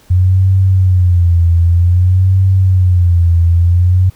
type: tone with vibrato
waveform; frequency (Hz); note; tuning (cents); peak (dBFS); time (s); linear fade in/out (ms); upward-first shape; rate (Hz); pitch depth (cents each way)
sine; 89.8; F2; +49; -6; 0.1-4.1; 10; sine; 0.53; 100
effects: pink hiss -47 dBFS RMS until 4.15 s